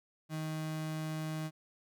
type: tone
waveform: 35% pulse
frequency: 156.8 Hz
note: D#3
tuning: 14 cents sharp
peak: -34 dBFS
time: 0.29-1.51 s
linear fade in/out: 50 ms
effects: none